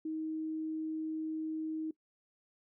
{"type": "tone", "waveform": "sine", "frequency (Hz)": 315.4, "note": "D#4", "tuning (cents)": 24, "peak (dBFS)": -34, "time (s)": [0.05, 1.91], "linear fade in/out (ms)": 5, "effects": ["noise-tail reverb RT60 0.1 s tail -20 dB re dry"]}